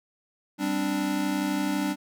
square chord, G suspended fourth, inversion none, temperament equal, 196 / 261.6 / 293.7 Hz, G3 / C4 / D4, 0 / 0 / 0 cents, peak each -31 / -33 / -28 dBFS, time 0.58-1.96 s, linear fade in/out 50 ms, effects none

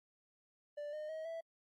triangle tone with pitch steps, 587.3 / 610.1 / 633.8 / 658.5 Hz, D5 / D#5 / D#5 / E5, 0 / -34 / +32 / -2 cents, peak -39 dBFS, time 0.77-1.41 s, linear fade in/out 10 ms, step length 160 ms, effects AAC 64 kbps

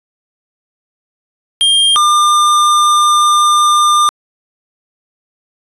square tone pair in turn, 3206 / 1200.9 Hz, G7 / D6, +38 / +38 cents, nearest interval octave + perfect fourth, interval 1700 cents, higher first, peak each -8 dBFS, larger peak neither, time 1.61-1.96 / 1.96-4.09 s, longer second, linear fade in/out 0 ms, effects resampled to 24000 Hz

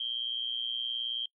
sine tone with amplitude modulation, 3180 Hz, G7, 24 cents sharp, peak -27 dBFS, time 0-1.26 s, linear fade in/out 5 ms, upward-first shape sine, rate 119 Hz, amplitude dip 85%, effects noise-tail reverb RT60 0.1 s tail -23 dB re dry

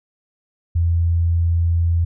sine tone, 84.5 Hz, E2, 43 cents sharp, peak -14 dBFS, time 0.75-2.05 s, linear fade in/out 10 ms, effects none

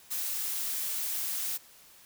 blue noise, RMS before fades -33 dBFS, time 0.1-1.58 s, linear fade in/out 20 ms, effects white hiss -56 dBFS RMS until 2.05 s

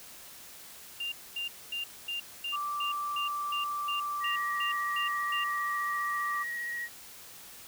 sine tone bursts, 2794 Hz, F7, in tune, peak -32 dBFS, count 13, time 1-5.44 s, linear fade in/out 5 ms, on 120 ms, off 240 ms
sine tone, 1171 Hz, D6, 5 cents flat, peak -31 dBFS, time 2.52-6.44 s, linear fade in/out 20 ms
sine tone with vibrato, 1900 Hz, A#6, 33 cents sharp, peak -33 dBFS, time 4.2-6.89 s, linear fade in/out 50 ms, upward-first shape sine, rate 15 Hz, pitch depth 15 cents each way
effects white hiss -49 dBFS RMS until 7.67 s

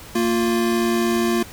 square tone pair together, 230 / 351 Hz, A#3 / F4, -23 / +9 cents, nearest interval perfect fifth, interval 732 cents, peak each -21 dBFS, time 0.15-1.43 s, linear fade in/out 5 ms, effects added 87 Hz sine -50 dBFS peak until 1.52 s + pink hiss -40 dBFS RMS until 1.52 s

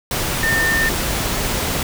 sine tone in noise, 1808 Hz, A6, 47 cents sharp, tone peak -16 dBFS, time 0.43-0.89 s, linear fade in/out 2 ms, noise pink, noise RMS -21 dBFS, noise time 0.11-1.83 s, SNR +2 dB, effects none

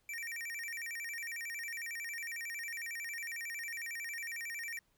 square tone with vibrato, 2078 Hz, C7, 12 cents flat, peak -40 dBFS, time 0.09-4.79 s, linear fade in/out 2 ms, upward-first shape square, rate 11 Hz, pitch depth 200 cents each way, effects pink hiss -75 dBFS RMS until 4.97 s

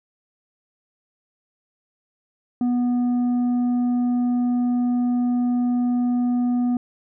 sine tone with tanh clipping, 244.8 Hz, B3, 15 cents flat, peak -19 dBFS, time 2.61-6.77 s, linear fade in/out 2 ms, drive 5 dB, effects none

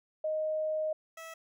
sine / 15% pulse tone pair in turn, 622.3 / 651.5 Hz, D#5 / E5, 0 / -20 cents, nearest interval minor second, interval 80 cents, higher second, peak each -29 / -37 dBFS, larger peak first, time 0.24-0.93 / 1.17-1.34 s, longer first, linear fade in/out 5 ms, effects none

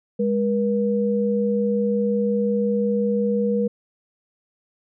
sine tone pair together, 205.6 / 480 Hz, G#3 / B4, -17 / -49 cents, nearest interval octave + minor third, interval 1468 cents, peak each -21 dBFS, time 0.19-3.68 s, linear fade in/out 10 ms, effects none

